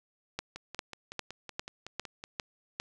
two click trains, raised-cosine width 0.2 ms, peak -16 / -24 dBFS, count 7 / 10, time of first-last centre 0.39-2.8 / 0.56-2.239 s, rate 2.49 / 5.36 Hz, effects none

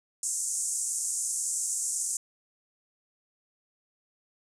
pink band-pass noise, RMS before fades -31 dBFS, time 0.23-2.17 s, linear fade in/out 2 ms, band 6600 to 9500 Hz, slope 48 dB/octave, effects none

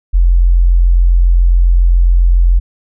sine tone, 43.65 Hz, F1, in tune, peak -5 dBFS, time 0.13-2.6 s, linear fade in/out 20 ms, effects none

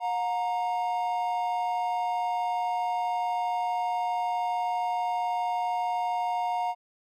triangle tone pair together, 719.9 / 932.3 Hz, F#5 / A#5, -48 / 0 cents, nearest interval major third, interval 448 cents, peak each -26 / -28 dBFS, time 0-6.75 s, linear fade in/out 50 ms, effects none

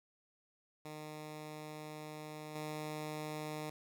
10% pulse tone with level steps, 153 Hz, D#3, 29 cents flat, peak -37 / -32 dBFS, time 0.85-3.7 s, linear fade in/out 2 ms, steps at 2.55 s, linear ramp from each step 5 ms, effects none

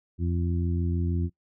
harmonic tone, 86.3 Hz, F2, 20 cents flat, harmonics 1 / 2 / 3 / 4, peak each -25 / -31 / -35 / -37 dBFS, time 0.18-1.3 s, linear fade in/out 50 ms, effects noise-tail reverb RT60 0.1 s tail -21 dB re dry

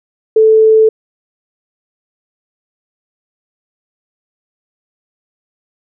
sine tone, 439 Hz, A4, 4 cents flat, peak -4 dBFS, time 0.36-0.89 s, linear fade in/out 5 ms, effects none

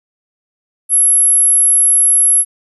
sine tone, 11175 Hz, F9, in tune, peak -7 dBFS, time 0.89-2.45 s, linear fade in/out 50 ms, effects none

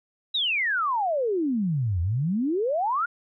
sine exponential two-way sweep, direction down then up, 3951 to 81.6 to 1460 Hz, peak -22 dBFS, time 0.34-3.06 s, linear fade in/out 10 ms, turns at 2.01 s, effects none

